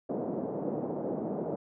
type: band-pass noise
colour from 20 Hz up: pink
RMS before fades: -34 dBFS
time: 0.09-1.56 s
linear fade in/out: 5 ms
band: 190 to 660 Hz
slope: 24 dB/octave
effects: none